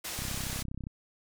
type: low-pass noise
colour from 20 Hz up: white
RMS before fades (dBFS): -38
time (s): 0.04-0.63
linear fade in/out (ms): 10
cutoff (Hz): 11000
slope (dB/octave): 12
type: click train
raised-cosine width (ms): 5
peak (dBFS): -26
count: 23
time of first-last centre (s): 0.19-0.869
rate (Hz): 32.4
effects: none